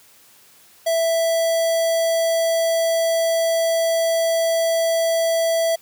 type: tone with notch filter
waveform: square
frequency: 660 Hz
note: E5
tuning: 2 cents sharp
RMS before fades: -19 dBFS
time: 0.86-5.76 s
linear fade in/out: 10 ms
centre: 2300 Hz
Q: 1.9
effects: white hiss -51 dBFS RMS until 5.81 s + high-pass 80 Hz 12 dB/octave